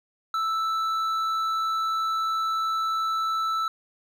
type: tone with hard clipping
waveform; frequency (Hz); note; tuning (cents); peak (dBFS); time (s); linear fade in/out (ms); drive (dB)
sine; 1318.5; E6; 0; -25; 0.34-3.68; 2; 6
effects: none